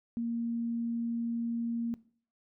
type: tone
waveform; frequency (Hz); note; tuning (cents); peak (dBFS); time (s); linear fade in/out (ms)
sine; 233.1; A#3; 0; -30; 0.17-1.94; 0
effects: noise-tail reverb RT60 0.5 s tail -20 dB re dry